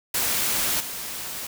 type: noise with level steps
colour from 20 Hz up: white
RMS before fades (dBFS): -24 / -33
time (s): 0.14-1.47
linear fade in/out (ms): 5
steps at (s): 0.8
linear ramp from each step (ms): 5
effects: none